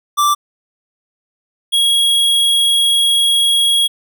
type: tone pair in turn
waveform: square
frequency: 1173 / 3308 Hz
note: D6 / G#7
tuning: -2 / -8 cents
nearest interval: octave + tritone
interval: 1794 cents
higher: second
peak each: -11 dBFS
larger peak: neither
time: 0.17-0.35 / 1.72-3.88 s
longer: second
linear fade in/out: 20 ms
effects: none